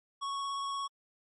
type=tone with vibrato; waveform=square; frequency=1108.7 Hz; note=C#6; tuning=in tune; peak=-34 dBFS; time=0.21-0.88 s; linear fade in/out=20 ms; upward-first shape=sine; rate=17 Hz; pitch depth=11 cents each way; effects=low-pass 8000 Hz 12 dB/octave + MP3 48 kbps